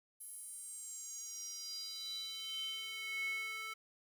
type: tone with high-pass filter sweep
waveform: square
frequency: 439.8 Hz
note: A4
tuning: 1 cent flat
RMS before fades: -44 dBFS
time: 0.2-3.74 s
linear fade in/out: 10 ms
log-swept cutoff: 11000 to 1700 Hz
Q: 7.3
effects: none